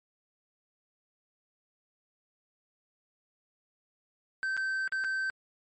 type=tone with dropouts; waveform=triangle; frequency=1550 Hz; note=G6; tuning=20 cents flat; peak=-27 dBFS; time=4.43-5.3 s; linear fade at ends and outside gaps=0 ms; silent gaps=4.567-4.575 / 4.877-4.923 / 5.04-5.045 s; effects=MP3 32 kbps